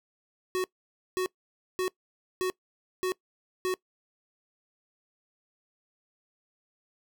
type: tone bursts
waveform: square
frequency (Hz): 370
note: F#4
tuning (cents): 0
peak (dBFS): -27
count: 6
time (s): 0.55-3.74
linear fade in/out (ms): 0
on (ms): 90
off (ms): 530
effects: noise-tail reverb RT60 0.1 s tail -22 dB re dry